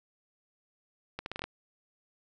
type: accelerating click train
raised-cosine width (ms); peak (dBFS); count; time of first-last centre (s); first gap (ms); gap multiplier
0.3; -20; 7; 1.19-1.44; 71; 0.78
effects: none